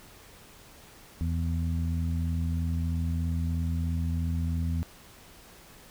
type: harmonic tone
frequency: 83.1 Hz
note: E2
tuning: 15 cents sharp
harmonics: 1 / 2 / 3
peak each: -27 / -33 / -37 dBFS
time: 1.21-4.83 s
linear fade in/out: 0 ms
effects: pink hiss -52 dBFS RMS until 5.9 s